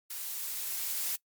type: noise with level ramp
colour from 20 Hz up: blue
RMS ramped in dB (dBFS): -39 to -32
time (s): 0.1-1.16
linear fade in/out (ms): 5
effects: noise-tail reverb RT60 0.1 s tail -22 dB re dry + MP3 96 kbps